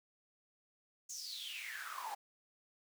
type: noise with high-pass filter sweep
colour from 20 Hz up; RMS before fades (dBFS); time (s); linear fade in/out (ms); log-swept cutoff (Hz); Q
pink; -45; 1.09-2.15; 10; 6700 to 770; 9.9
effects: none